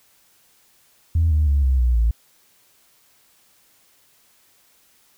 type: tone with pitch steps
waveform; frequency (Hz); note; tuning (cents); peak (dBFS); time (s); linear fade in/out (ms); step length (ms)
sine; 82.1 / 76.16 / 70.65 / 65.54 / 60.8 / 56.4; E2 / D#2 / C#2 / C2 / B1 / A1; -6 / -36 / +34 / +4 / -26 / +44; -13; 1.15-2.11; 5; 160
effects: tanh soft clip ceiling -11 dBFS + white hiss -58 dBFS RMS until 5.17 s